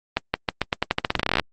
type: accelerating click train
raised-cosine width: 0.3 ms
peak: -3 dBFS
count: 21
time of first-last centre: 0.17-1.397 s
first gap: 170 ms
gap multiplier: 0.87
effects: Opus 24 kbps